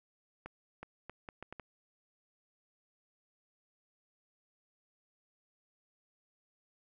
accelerating click train, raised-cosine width 0.5 ms, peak -29 dBFS, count 7, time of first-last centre 0.46-1.597 s, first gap 370 ms, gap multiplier 0.72, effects none

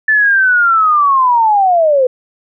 sine linear sweep, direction down, 1760 to 493.9 Hz, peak -7 dBFS, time 0.08-2.07 s, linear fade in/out 5 ms, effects none

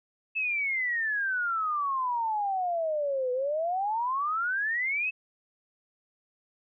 sine exponential two-way sweep, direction down then up, 2637 to 493.9 to 2637 Hz, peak -26 dBFS, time 0.35-5.11 s, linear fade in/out 20 ms, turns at 3.32 s, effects none

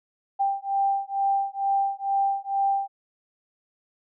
sine beating tone pair, 788 / 790.2 Hz, G5 / G5, +9 / +14 cents, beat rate 2.2 Hz, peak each -25 dBFS, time 0.39-2.88 s, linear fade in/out 20 ms, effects none

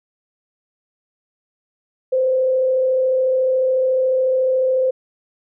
sine tone with frequency modulation, 518 Hz, C5, 17 cents flat, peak -14 dBFS, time 2.12-4.91 s, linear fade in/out 10 ms, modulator 34 Hz, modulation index 0.26, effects none

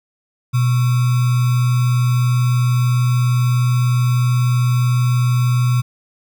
sine tone with sample-and-hold, 123.47 Hz, B2, in tune, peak -12 dBFS, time 0.53-5.82 s, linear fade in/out 20 ms, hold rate 1225 Hz, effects none

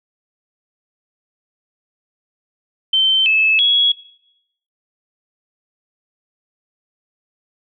sine tone with pitch steps, 3100 / 2605 / 3339 Hz, G7 / E7 / G#7, -20 / -21 / +9 cents, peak -11 dBFS, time 2.93-3.92 s, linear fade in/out 5 ms, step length 330 ms, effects noise-tail reverb RT60 0.8 s tail -19 dB re dry

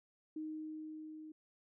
sine tone with level ramp, 311.1 Hz, D#4, in tune, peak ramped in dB -39 to -48 dBFS, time 0.36-1.32 s, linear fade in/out 5 ms, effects none

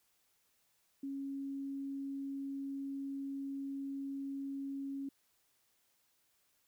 sine tone, 275.2 Hz, C#4, 12 cents flat, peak -38 dBFS, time 1.03-5.09 s, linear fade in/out 5 ms, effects white hiss -75 dBFS RMS until 6.67 s

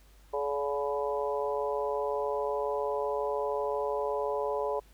harmonic tone with a mistuned harmonic, 141.9 Hz, C#3, 41 cents sharp, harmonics 3 / 4 / 5 / 6 / 7, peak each -32 / -33 / -40 / -38 / -36 dBFS, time 0.33-4.8 s, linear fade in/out 10 ms, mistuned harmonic 4, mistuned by +17 cents, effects added 50 Hz sine -55 dBFS peak until 4.93 s + pink hiss -63 dBFS RMS until 4.93 s

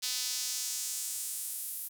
sawtooth tone with high-pass filter sweep, 252.1 Hz, B3, 36 cents sharp, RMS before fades -36 dBFS, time 0.02-1.89 s, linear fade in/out 20 ms, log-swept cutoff 4500 to 12000 Hz, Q 1.6, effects none

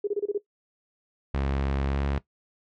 sine tone bursts, 410.8 Hz, G#4, 19 cents flat, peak -23 dBFS, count 6, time 0.04-0.378 s, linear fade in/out 5 ms, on 33 ms, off 28 ms
sawtooth tone with pitch glide, 68.4 to 69.76 Hz, C#2 to C#2, -23 to +12 cents, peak -21 dBFS, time 1.34-2.18 s, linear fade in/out 0 ms, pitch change +35 cents, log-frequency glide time 1.87-2.03 s
effects noise-tail reverb RT60 0.1 s tail -17 dB re dry + low-pass 3000 Hz 12 dB/octave

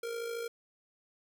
square tone with amplitude modulation, 465.5 Hz, A#4, 2 cents flat, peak -34 dBFS, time 0.03-0.48 s, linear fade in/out 5 ms, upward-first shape sine, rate 53.7 Hz, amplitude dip 50%, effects none

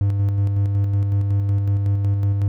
triangle tone with tremolo, 100 Hz, G2, 35 cents sharp, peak -13 dBFS, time 0.01-2.48 s, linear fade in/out 0 ms, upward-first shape square, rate 5.4 Hz, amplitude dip 30%, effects none

